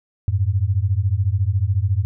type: beating tone pair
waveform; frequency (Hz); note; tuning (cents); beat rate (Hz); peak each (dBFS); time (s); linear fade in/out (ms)
sine; 90.6 / 104.6; F#2 / G#2; -36 / +13; 14; -19; 0.28-2.05; 0
effects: none